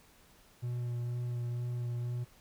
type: tone with vibrato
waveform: triangle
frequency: 121 Hz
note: B2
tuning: 35 cents flat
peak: -31 dBFS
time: 0.62-2.25 s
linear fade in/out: 20 ms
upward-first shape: sine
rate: 2.1 Hz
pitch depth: 14 cents each way
effects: pink hiss -62 dBFS RMS until 2.4 s